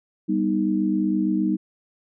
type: chord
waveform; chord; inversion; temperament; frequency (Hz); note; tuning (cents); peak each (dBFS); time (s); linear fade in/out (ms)
sine; G augmented; none; equal with one note detuned; 196 / 244.4 / 311.1; G3 / B3 / D#4; 0 / -18 / 0; -23 / -27 / -22; 0.28-1.57; 20
effects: none